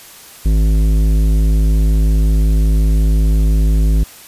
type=tone with tanh clipping; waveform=sine; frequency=52.8 Hz; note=G#1; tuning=29 cents sharp; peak=-11 dBFS; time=0.45-4.04 s; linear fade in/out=10 ms; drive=13 dB; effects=white hiss -38 dBFS RMS until 4.27 s + resampled to 32000 Hz